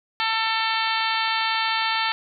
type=harmonic tone; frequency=446.3 Hz; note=A4; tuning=25 cents sharp; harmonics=2 / 3 / 4 / 5 / 6 / 7 / 8 / 9 / 10; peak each=-26 / -28 / -29 / -30 / -31 / -31 / -32 / -33 / -33 dBFS; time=0.2-2.12 s; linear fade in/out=0 ms; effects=none